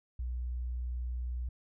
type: tone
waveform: sine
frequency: 61.2 Hz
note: B1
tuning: 15 cents flat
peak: -33 dBFS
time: 0.19-1.49 s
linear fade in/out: 5 ms
effects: none